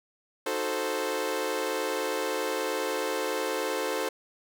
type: chord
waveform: sawtooth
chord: D# diminished seventh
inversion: none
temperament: equal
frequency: 311.1 / 370 / 440 / 523.3 Hz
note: D#4 / F#4 / A4 / C5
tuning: 0 / 0 / 0 / 0 cents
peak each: -33 / -32 / -28 / -28 dBFS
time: 0.46-4.09 s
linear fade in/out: 5 ms
effects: none